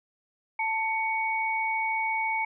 sine tone pair together, 886 / 2233 Hz, A5 / C#7, +12 / +12 cents, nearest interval octave + major third, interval 1600 cents, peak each -28 dBFS, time 0.59-2.45 s, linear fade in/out 5 ms, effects none

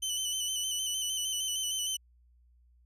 20% pulse tone with vibrato, 3024 Hz, F#7, 37 cents sharp, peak -25 dBFS, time 0.02-1.97 s, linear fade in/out 10 ms, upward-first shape square, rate 6.5 Hz, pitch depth 32 cents each way, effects added 60 Hz sine -60 dBFS peak until 2.85 s

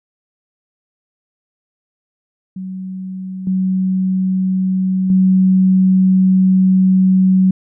sine tone with level steps, 187.5 Hz, F#3, 23 cents sharp, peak -23 / -13 / -8 dBFS, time 2.56-7.51 s, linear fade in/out 5 ms, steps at 3.47 / 5.1 s, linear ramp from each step 2 ms, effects none

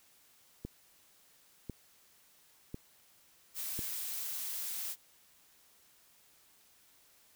click train, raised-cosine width 3 ms, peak -27 dBFS, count 4, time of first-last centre 0.65-3.791 s, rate 0.955 Hz
blue noise, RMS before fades -39 dBFS, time 3.54-4.96 s, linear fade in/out 50 ms
effects white hiss -65 dBFS RMS until 7.35 s

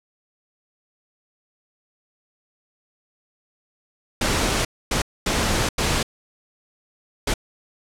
pink noise bursts at uneven times, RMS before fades -21 dBFS, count 5, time 4.21-4.65 / 4.91-5.02 / 5.26-5.69 / 5.78-6.03 / 7.27-7.34 s, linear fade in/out 5 ms, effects low-pass 9000 Hz 12 dB/octave

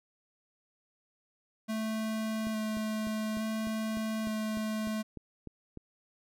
square tone with vibrato, 218.1 Hz, A3, 15 cents flat, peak -32 dBFS, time 1.68-5.03 s, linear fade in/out 20 ms, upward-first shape square, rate 0.58 Hz, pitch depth 11 cents each way
click train, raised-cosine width 3 ms, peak -30 dBFS, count 12, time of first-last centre 2.47-5.773 s, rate 3.33 Hz
effects none

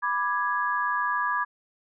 sine chord, G# diminished, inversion first, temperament equal with one note detuned, 987.8 / 1180.1 / 1661.2 Hz, B5 / D6 / G#6, 0 / +8 / 0 cents, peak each -28 dBFS, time 0.02-1.45 s, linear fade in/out 20 ms, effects none

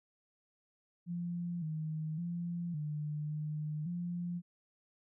sine tone with pitch steps, 173.3 / 156.3 / 172.2 / 150.2 / 152 / 174.4 Hz, F3 / D#3 / F3 / D3 / D#3 / F3, -13 / +8 / -24 / +39 / -40 / -2 cents, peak -35 dBFS, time 1.06-4.42 s, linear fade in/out 50 ms, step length 560 ms, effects none

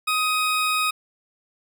20% pulse tone, 1255 Hz, D#6, 15 cents sharp, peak -15 dBFS, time 0.07-0.91 s, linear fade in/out 10 ms, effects none

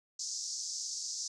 white band-pass noise, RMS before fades -39 dBFS, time 0.19-1.28 s, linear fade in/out 5 ms, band 4900 to 6800 Hz, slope 48 dB/octave, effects none

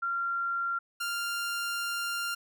sine / sawtooth tone pair in turn, 1380 / 1394.4 Hz, F6 / F6, -21 / -3 cents, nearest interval unison, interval 18 cents, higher second, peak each -28 / -27 dBFS, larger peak second, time 0.02-0.79 / 1-2.35 s, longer second, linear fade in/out 10 ms, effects none

